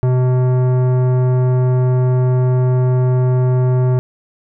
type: tone with tanh clipping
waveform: sine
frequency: 126.8 Hz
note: B2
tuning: 46 cents sharp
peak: -13 dBFS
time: 0.03-3.99 s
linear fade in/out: 0 ms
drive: 15 dB
effects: none